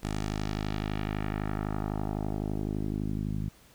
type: tone with low-pass filter sweep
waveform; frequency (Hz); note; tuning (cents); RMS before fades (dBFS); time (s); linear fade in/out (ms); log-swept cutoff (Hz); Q
10% pulse; 51.91; G#1; 0; -32; 0.03-3.49; 5; 9200 to 170; 1.3
effects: pink hiss -58 dBFS RMS until 3.74 s